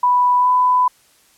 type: tone with pitch glide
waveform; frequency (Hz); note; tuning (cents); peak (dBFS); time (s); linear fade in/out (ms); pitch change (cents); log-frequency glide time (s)
sine; 987.8 to 999.3; B5 to B5; 0 to +20; -11; 0.03-0.88; 5; +20; 0.38-0.49
effects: white hiss -54 dBFS RMS until 1.37 s + low-pass 12000 Hz 12 dB/octave